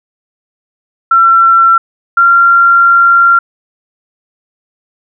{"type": "tone pair in turn", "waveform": "sine", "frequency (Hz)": [1353, 1379.8], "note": ["E6", "F6"], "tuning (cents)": [45, -21], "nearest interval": "unison", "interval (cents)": 34, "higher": "second", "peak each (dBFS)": -3, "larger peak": "neither", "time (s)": [[1.11, 1.78], [2.17, 3.39]], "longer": "second", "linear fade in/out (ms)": 5, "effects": []}